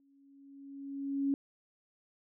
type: tone with exponential growth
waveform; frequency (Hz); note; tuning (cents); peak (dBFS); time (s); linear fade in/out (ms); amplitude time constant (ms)
sine; 277.2; C#4; 0; -26; 0-1.34; 1; 290
effects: none